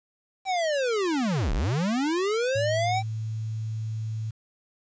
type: linear two-way sweep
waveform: square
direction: down then up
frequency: 784 to 30.66 to 784 Hz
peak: -24 dBFS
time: 0.45-3.03 s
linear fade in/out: 50 ms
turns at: 1.53 s
type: tone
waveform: sine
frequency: 110 Hz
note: A2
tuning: in tune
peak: -28 dBFS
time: 2.55-4.31 s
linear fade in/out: 10 ms
effects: resampled to 16000 Hz + 9-bit